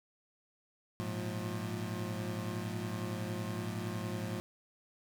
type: tone cluster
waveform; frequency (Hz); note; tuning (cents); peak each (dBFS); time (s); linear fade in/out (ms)
25% pulse; 106.6 / 117.4 / 178; G#2 / A#2 / F3; +46 / +13 / +33; -35 / -39 / -37; 1-4.4; 0
effects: none